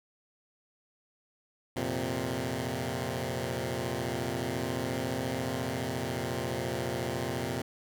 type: chord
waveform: 10% pulse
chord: F suspended fourth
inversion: none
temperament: equal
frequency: 87.31 / 116.54 / 130.81 Hz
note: F2 / Bb2 / C3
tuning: 0 / 0 / 0 cents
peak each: -30 / -27 / -26 dBFS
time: 1.76-7.62 s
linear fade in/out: 5 ms
effects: none